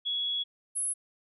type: tone pair in turn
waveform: sine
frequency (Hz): 3358 / 10661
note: G#7 / E9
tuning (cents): +18 / +18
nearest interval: octave + minor sixth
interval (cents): 2000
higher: second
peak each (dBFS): -28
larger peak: neither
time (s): 0.05-0.44 / 0.75-0.94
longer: first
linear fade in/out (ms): 20
effects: none